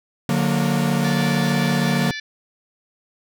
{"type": "chord", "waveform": "45% pulse", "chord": "D augmented", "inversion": "none", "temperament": "equal with one note detuned", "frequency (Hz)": [146.83, 182.03, 233.1], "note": ["D3", "F#3", "A#3"], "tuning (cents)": [0, -28, 0], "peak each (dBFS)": -22, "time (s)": [0.29, 2.11], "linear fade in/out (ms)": 2}
{"type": "harmonic tone", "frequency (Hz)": 582, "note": "D5", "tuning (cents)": -16, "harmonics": [3, 4, 5, 6, 7, 8, 9, 10], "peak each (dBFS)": [-30, -35, -45, -36, -38, -40, -43, -45], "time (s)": [1.04, 2.2], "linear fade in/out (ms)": 5}
{"effects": []}